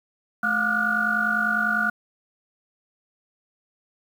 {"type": "tone cluster", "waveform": "sine", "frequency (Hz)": [216.5, 709, 1190, 1416, 1466], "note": ["A3", "F5", "D6", "F6", "F#6"], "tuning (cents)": [-28, 26, 22, 23, -16], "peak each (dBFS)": [-30, -31, -31, -24, -23], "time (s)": [0.43, 1.9], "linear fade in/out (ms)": 5, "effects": ["tanh soft clip ceiling -9 dBFS", "8-bit"]}